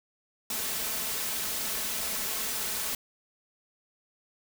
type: noise with comb filter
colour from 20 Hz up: white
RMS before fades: -32 dBFS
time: 0.5-2.95 s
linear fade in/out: 2 ms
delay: 4.6 ms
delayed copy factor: +0.5
effects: none